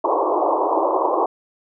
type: band-pass noise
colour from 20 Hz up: white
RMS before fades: -19 dBFS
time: 0.04-1.26 s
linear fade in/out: 5 ms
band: 310 to 1100 Hz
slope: 96 dB/octave
effects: none